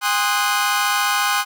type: chord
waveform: sawtooth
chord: Ab dominant seventh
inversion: none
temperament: equal with one note detuned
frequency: 811.6 / 1046.5 / 1244.5 / 1480 Hz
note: Ab5 / C6 / Eb6 / Gb6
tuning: -40 / 0 / 0 / 0 cents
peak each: -19 dBFS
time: 0.01-1.45 s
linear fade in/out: 50 ms
effects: none